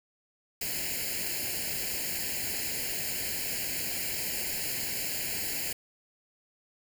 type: noise with comb filter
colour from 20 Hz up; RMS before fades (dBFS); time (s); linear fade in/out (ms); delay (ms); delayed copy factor
white; -33; 0.61-5.73; 5; 0.42; +0.95
effects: none